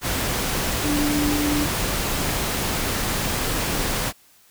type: tone in noise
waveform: sine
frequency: 293.7 Hz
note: D4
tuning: in tune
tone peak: -21 dBFS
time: 0.82-1.68 s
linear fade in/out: 50 ms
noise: pink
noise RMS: -24 dBFS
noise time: 0.01-4.13 s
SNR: 0 dB
effects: white hiss -55 dBFS RMS until 4.5 s